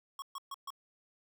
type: tone bursts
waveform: square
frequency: 1100 Hz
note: C#6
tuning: 14 cents flat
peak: -40 dBFS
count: 4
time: 0.19-0.704 s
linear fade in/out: 2 ms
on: 31 ms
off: 130 ms
effects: none